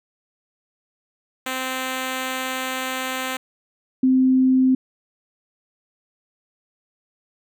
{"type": "tone pair in turn", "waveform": ["5% pulse", "sine"], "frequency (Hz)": [259.5, 259.5], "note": ["C4", "C4"], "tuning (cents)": [-14, -14], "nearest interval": "unison", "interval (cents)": 0, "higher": "neither", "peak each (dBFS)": -13, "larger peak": "neither", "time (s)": [[1.46, 3.37], [4.03, 4.75]], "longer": "first", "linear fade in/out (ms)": 5, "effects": []}